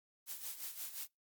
blue noise with tremolo, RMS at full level -42 dBFS, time 0.26-1.08 s, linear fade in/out 50 ms, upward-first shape sine, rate 5.7 Hz, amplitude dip 70%, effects noise-tail reverb RT60 0.2 s tail -26 dB re dry + Opus 48 kbps

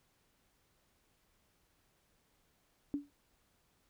sine tone with exponential decay, 286.7 Hz, D4, 42 cents flat, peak -29 dBFS, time 2.94-3.1 s, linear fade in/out 0 ms, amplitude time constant 33 ms, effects pink hiss -74 dBFS RMS until 3.89 s

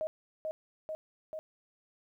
sine tone with echo, 627 Hz, D#5, 13 cents sharp, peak -31 dBFS, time 0.01-0.07 s, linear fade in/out 0 ms, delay 440 ms, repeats 3, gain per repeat -2 dB, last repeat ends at 1.39 s, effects 12-bit

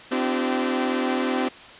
sawtooth tone cluster, 257.7 / 296 / 339.2 / 384.8 Hz, C4 / D4 / E4 / G4, -26 / +14 / +50 / -32 cents, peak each -20 / -26 / -27 / -25 dBFS, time 0.11-1.49 s, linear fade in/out 10 ms, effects white hiss -43 dBFS RMS until 1.79 s + resampled to 8000 Hz

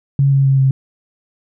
sine tone with pitch steps, 138.59 / 137 / 135.42 / 133.87 Hz, C#3 / C#3 / C#3 / C3, 0 / -20 / -40 / +40 cents, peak -9 dBFS, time 0.19-0.71 s, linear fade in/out 2 ms, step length 130 ms, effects none

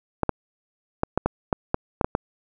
clicks, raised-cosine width 1 ms, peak -6 dBFS, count 10, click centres 0.233 / 0.293 / 1.034 / 1.176 / 1.26 / 1.528 / 1.744 / 2.012 / 2.045 / 2.151 s, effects none

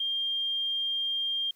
sine tone, 3200 Hz, G7, 35 cents sharp, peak -27 dBFS, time 0-1.51 s, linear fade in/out 5 ms, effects white hiss -66 dBFS RMS until 1.55 s

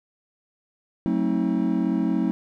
triangle chord, F# diminished seventh, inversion none, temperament just, 185 / 222 / 266.4 / 319.7 Hz, F#3 / A3 / C4 / Eb4, 0 / +16 / +31 / +47 cents, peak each -24 dBFS, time 1.06-2.31 s, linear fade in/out 0 ms, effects none

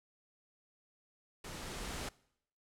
pink noise with level ramp, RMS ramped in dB -46 to -40 dBFS, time 1.44-2.09 s, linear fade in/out 5 ms, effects noise-tail reverb RT60 0.7 s tail -22 dB re dry + low-pass 10000 Hz 12 dB/octave

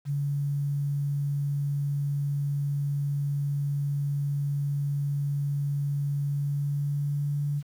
sine tone with pitch glide, 142.5 to 144.74 Hz, C#3 to D3, +48 to -25 cents, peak -25 dBFS, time 0.05-7.63 s, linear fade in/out 50 ms, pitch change +27 cents, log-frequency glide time 6.31-7.45 s, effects 9-bit

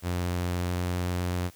sawtooth tone with pitch glide, 88.6 to 89.22 Hz, F2 to F2, +25 to +38 cents, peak -23 dBFS, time 0.02-1.51 s, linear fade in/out 50 ms, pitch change +13 cents, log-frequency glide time 0.56-0.81 s, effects white hiss -56 dBFS RMS until 1.55 s

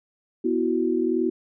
sine chord, B suspended fourth, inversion none, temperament just, 246.9 / 329.3 / 370.4 Hz, B3 / E4 / F#4, 0 / -2 / +2 cents, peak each -26 / -24 / -24 dBFS, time 0.44-1.3 s, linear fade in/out 10 ms, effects none

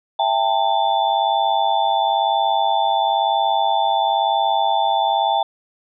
sine tone cluster, 661 / 797 / 898 / 3502 Hz, E5 / G5 / A5 / A7, +5 / +28 / +35 / -9 cents, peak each -23 / -18 / -20 / -27 dBFS, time 0.19-5.43 s, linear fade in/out 5 ms, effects none

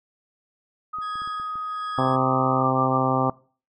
sine tone with pitch glide, 1254 to 1183.6 Hz, D#6 to D6, +13 to +13 cents, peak -27 dBFS, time 0.93-2.98 s, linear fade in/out 10 ms, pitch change -100 cents, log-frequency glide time 2.58-2.66 s
clicks, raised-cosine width 3 ms, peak -34 dBFS, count 6, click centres 0.986 / 1.156 / 1.219 / 1.275 / 1.399 / 1.556 s
25% pulse tone with tremolo, 1661.2 Hz, G#6, in tune, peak -32 dBFS, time 1.01-2.17 s, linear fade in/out 20 ms, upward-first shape sine, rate 1.3 Hz, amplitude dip 85%
harmonic tone, 130.81 Hz, C3, in tune, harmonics 1 / 2 / 3 / 4 / 5 / 6 / 7 / 8 / 9, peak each -26 / -25 / -31 / -28 / -29 / -26 / -29 / -31 / -26 dBFS, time 1.98-3.3 s, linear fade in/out 2 ms
effects noise-tail reverb RT60 0.4 s tail -22 dB re dry + MP3 32 kbps

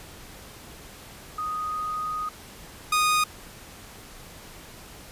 sine / sawtooth tone pair in turn, 1244.5 / 1236.6 Hz, D#6 / D#6, 0 / -11 cents, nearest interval unison, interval 11 cents, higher first, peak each -27 / -16 dBFS, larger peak second, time 1.38-2.29 / 2.92-3.24 s, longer first, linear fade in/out 5 ms, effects pink hiss -45 dBFS RMS until 5.11 s + resampled to 32000 Hz

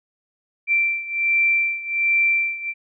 sine beating tone pair, 2349 / 2350.3 Hz, D7 / D7, 0 / +1 cents, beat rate 1.3 Hz, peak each -19 / -22 dBFS, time 0.67-2.74 s, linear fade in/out 50 ms, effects none

